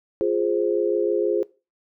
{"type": "chord", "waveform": "sine", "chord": "F minor", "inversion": "none", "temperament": "equal", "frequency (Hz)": [349.2, 415.3, 523.3], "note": ["F4", "Ab4", "C5"], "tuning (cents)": [0, 0, 0], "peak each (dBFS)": [-23, -22, -26], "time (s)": [0.21, 1.43], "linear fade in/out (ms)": 0, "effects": ["noise-tail reverb RT60 0.3 s tail -20 dB re dry"]}